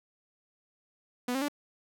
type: tone with pitch steps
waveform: sawtooth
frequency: 246.9 / 267.7 / 290.2 Hz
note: B3 / C4 / D4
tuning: 0 / +40 / -21 cents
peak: -25 dBFS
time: 1.28-1.484 s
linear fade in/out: 5 ms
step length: 68 ms
effects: none